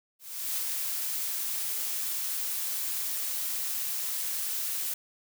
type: noise with ADSR envelope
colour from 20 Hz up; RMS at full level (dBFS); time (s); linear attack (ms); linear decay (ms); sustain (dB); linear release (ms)
blue; -30; 0.19-4.94; 390; 5; -2; 5
effects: none